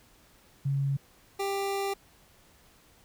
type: tone pair in turn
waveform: sine / 25% pulse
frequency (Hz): 138.59 / 395.2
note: C#3 / G4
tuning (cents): 0 / +14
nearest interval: octave + tritone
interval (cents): 1814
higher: second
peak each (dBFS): -25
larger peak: neither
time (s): 0.65-0.97 / 1.39-1.94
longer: second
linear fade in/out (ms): 10
effects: pink hiss -60 dBFS RMS until 3.04 s